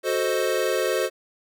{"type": "chord", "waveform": "square", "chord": "F# diminished seventh", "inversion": "none", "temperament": "equal", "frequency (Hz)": [370, 440, 523.3, 622.3], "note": ["F#4", "A4", "C5", "Eb5"], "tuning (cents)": [0, 0, 0, 0], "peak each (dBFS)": [-28, -28, -26, -30], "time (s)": [0.03, 1.1], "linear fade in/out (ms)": 50, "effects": []}